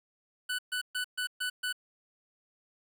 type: tone bursts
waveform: 25% pulse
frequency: 1491 Hz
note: F#6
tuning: 13 cents sharp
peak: -27 dBFS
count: 6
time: 0.49-1.728 s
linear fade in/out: 10 ms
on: 98 ms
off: 130 ms
effects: 10-bit